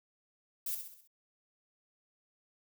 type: noise with echo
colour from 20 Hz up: violet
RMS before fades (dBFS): -36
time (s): 0.66-0.75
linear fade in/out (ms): 5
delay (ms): 65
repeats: 5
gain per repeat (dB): -6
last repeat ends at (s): 1.075
effects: none